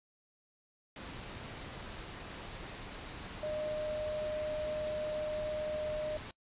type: tone in noise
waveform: sine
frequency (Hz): 611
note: D#5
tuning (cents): -32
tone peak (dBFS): -34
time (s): 3.43-6.17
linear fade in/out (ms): 2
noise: pink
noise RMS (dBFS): -45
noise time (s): 0.96-6.31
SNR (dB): +8
effects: noise-tail reverb RT60 0.1 s tail -23 dB re dry + resampled to 8000 Hz